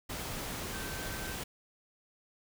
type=tone in noise; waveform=sine; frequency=1549 Hz; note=G6; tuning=21 cents flat; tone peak=-45 dBFS; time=0.73-1.35 s; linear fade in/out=10 ms; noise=pink; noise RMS=-39 dBFS; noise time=0.09-1.44 s; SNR=-9 dB; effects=none